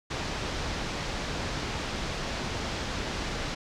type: low-pass noise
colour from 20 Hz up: pink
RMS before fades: -33 dBFS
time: 0.1-3.55 s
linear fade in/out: 10 ms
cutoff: 6000 Hz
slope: 24 dB/octave
effects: none